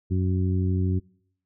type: harmonic tone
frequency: 92.5 Hz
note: F#2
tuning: in tune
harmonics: 1 / 2 / 3 / 4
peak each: -22 / -28 / -32 / -34 dBFS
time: 0.1-1 s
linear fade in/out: 20 ms
effects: noise-tail reverb RT60 0.7 s tail -26 dB re dry